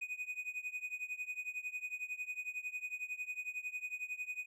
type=tone with tremolo; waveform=triangle; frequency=2489 Hz; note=D#7; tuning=in tune; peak=-34 dBFS; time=0.01-4.46 s; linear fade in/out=10 ms; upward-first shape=triangle; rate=11 Hz; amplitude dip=95%; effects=none